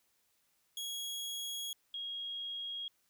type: tone pair in turn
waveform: sawtooth / sine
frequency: 3317 / 3279 Hz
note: G#7 / G#7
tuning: -3 / -23 cents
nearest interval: unison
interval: 20 cents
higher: first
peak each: -35 / -38 dBFS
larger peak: first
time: 0.77-1.73 / 1.94-2.88 s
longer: first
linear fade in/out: 2 ms
effects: white hiss -75 dBFS RMS until 3.09 s